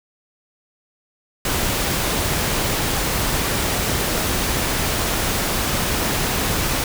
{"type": "noise", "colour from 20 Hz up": "pink", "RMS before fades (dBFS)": -21, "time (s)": [1.45, 6.84], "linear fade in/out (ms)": 2, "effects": []}